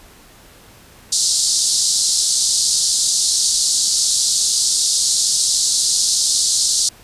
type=band-pass noise; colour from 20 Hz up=pink; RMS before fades=-17 dBFS; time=1.12-6.89 s; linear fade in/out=5 ms; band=4100 to 9400 Hz; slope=48 dB/octave; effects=pink hiss -45 dBFS RMS until 7.03 s + resampled to 32000 Hz